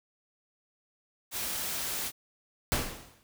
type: noise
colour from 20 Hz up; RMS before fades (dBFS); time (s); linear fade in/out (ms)
white; -34; 1.31-2.12; 50
type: noise with exponential decay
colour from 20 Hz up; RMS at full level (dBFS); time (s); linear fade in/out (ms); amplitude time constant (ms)
pink; -26; 2.72-3.23; 0; 110
effects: none